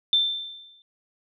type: tone with exponential decay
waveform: sine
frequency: 3558 Hz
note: A7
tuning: 19 cents sharp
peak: -15 dBFS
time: 0.13-0.82 s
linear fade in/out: 1 ms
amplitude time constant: 150 ms
effects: none